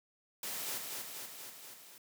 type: noise with echo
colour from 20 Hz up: white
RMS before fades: -40 dBFS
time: 0.43-0.78 s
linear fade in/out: 2 ms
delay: 240 ms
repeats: 5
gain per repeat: -3 dB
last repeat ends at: 1.98 s
effects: high-pass 150 Hz 12 dB/octave